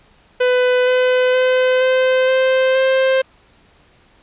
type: tone with pitch steps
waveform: 45% pulse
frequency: 500 / 505.2 / 510.5 / 515.8 / 521.2 / 526.7 Hz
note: B4 / B4 / C5 / C5 / C5 / C5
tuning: +21 / +39 / -43 / -25 / -7 / +11 cents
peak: -12 dBFS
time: 0.4-3.22 s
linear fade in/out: 10 ms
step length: 470 ms
effects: pink hiss -52 dBFS RMS until 4.22 s + resampled to 8000 Hz